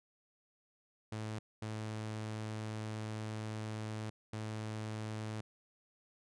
sawtooth tone bursts at uneven times, 108.6 Hz, A2, 22 cents flat, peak -35 dBFS, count 3, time 1.12-1.39 / 1.62-4.1 / 4.33-5.41 s, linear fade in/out 5 ms, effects resampled to 22050 Hz

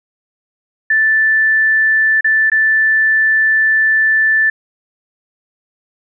sine tone with dropouts, 1760 Hz, A6, in tune, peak -9 dBFS, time 0.9-4.5 s, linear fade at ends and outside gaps 5 ms, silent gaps 2.209-2.244 / 2.5-2.517 s, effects none

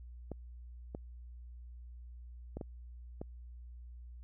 clicks, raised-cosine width 2 ms, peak -27 dBFS, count 5, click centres 0.317 / 0.949 / 2.57 / 2.612 / 3.215 s, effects added 60 Hz sine -47 dBFS peak until 4.23 s

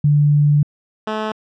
sine / 10% pulse tone pair in turn, 146.83 / 216.2 Hz, D3 / A3, 0 / -30 cents, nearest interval perfect fifth, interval 670 cents, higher second, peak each -10 / -12 dBFS, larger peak first, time 0.04-0.63 / 1.07-1.32 s, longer first, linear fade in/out 5 ms, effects low-pass 3000 Hz 12 dB/octave

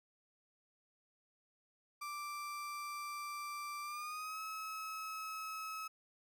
35% pulse tone with pitch glide, 1174.7 to 1288.4 Hz, D6 to E6, 0 to -40 cents, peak -40 dBFS, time 2.01-5.88 s, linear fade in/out 10 ms, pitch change +160 cents, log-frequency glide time 3.82-4.4 s, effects none

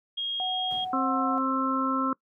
sine tone, 3260 Hz, G#7, 33 cents flat, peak -28 dBFS, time 0.17-0.85 s, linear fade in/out 10 ms
sine tone with pitch glide, 742 to 733.5 Hz, F#5 to F#5, +5 to -15 cents, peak -30 dBFS, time 0.4-1.38 s, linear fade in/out 0 ms, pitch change -20 cents, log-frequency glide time 0.95-1.2 s
brown noise with exponential decay, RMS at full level -37 dBFS, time 0.71-1.31 s, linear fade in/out 0 ms, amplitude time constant 130 ms
harmonic tone, 264.8 Hz, C4, 21 cents sharp, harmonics 1 / 2 / 4 / 5, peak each -27 / -36 / -30 / -28 dBFS, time 0.93-2.13 s, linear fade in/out 2 ms
effects noise-tail reverb RT60 0.1 s tail -24 dB re dry + high-pass 150 Hz 12 dB/octave

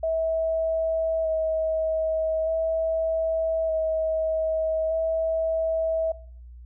sine tone with vibrato, 643 Hz, E5, 43 cents flat, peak -22 dBFS, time 0.03-6.12 s, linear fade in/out 5 ms, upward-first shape square, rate 0.41 Hz, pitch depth 13 cents each way, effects noise-tail reverb RT60 0.6 s tail -22 dB re dry + added 60 Hz sine -41 dBFS peak until 6.65 s

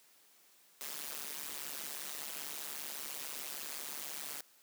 white noise with amplitude modulation, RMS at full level -39 dBFS, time 0.81-4.41 s, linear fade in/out 0 ms, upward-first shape sine, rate 145 Hz, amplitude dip 95%, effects white hiss -65 dBFS RMS until 4.62 s + high-pass 200 Hz 12 dB/octave

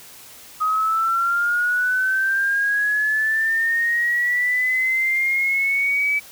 sine linear sweep, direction up, 1252 to 2300 Hz, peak -17 dBFS, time 0.6-6.2 s, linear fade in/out 20 ms, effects white hiss -43 dBFS RMS until 6.31 s

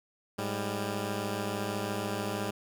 10% pulse tone pair together, 106.07 / 198.4 Hz, G#2 / G3, +37 / +21 cents, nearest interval major seventh, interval 1084 cents, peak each -26 dBFS, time 0.38-2.51 s, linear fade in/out 10 ms, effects none

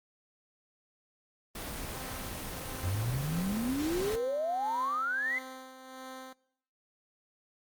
pink noise, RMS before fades -39 dBFS, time 1.55-4.16 s, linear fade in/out 5 ms
10% pulse tone with tremolo, 260.5 Hz, C4, 7 cents flat, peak -34 dBFS, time 1.94-6.33 s, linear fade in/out 5 ms, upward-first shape sine, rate 1.5 Hz, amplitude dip 55%
sine exponential sweep, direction up, 87.31 to 2092 Hz, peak -29 dBFS, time 2.83-5.39 s, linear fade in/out 10 ms
effects noise-tail reverb RT60 0.7 s tail -22 dB re dry + Opus 24 kbps

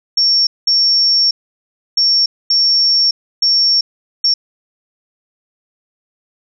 sine tone bursts at uneven times, 5480 Hz, F8, 34 cents flat, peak -9 dBFS, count 6, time 0.17-0.47 / 0.67-1.31 / 1.97-2.26 / 2.5-3.11 / 3.42-3.81 / 4.24-4.34 s, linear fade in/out 5 ms, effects none

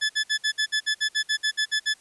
20% pulse tone bursts, 1727 Hz, A6, 33 cents flat, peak -16 dBFS, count 14, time 0.01-1.941 s, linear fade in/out 20 ms, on 85 ms, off 57 ms, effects white hiss -56 dBFS RMS until 2 s + resampled to 24000 Hz

